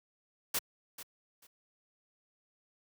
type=noise with echo; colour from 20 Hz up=white; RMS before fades=-32 dBFS; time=0.54-0.59 s; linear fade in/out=5 ms; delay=440 ms; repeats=2; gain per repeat=-14 dB; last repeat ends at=1.47 s; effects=high-pass 100 Hz 12 dB/octave